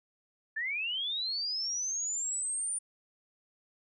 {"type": "linear sweep", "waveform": "sine", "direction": "up", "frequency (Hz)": [1716, 9320], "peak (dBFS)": -31, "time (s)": [0.56, 2.79], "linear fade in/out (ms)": 10, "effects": []}